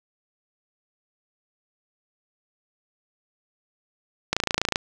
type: click train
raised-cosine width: 0.2 ms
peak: -4 dBFS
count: 13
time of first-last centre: 4.33-4.759 s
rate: 28 Hz
effects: none